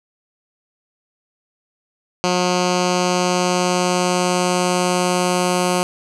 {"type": "tone with low-pass filter sweep", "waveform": "10% pulse", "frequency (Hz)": 180, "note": "F#3", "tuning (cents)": -47, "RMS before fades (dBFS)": -18, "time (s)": [2.24, 5.83], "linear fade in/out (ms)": 0, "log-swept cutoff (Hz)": [5900, 9100], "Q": 2, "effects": []}